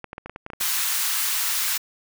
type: clicks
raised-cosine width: 0.5 ms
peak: -20 dBFS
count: 10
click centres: 0.043 / 0.131 / 0.181 / 0.26 / 0.296 / 0.361 / 0.464 / 0.502 / 0.534 / 0.611 s
type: high-pass noise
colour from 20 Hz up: white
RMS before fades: -24 dBFS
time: 0.6-1.78 s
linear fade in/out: 10 ms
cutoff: 980 Hz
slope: 24 dB/octave
effects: none